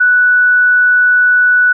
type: tone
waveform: sine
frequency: 1480 Hz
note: F#6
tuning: in tune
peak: -6 dBFS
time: 0-1.73 s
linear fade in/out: 10 ms
effects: none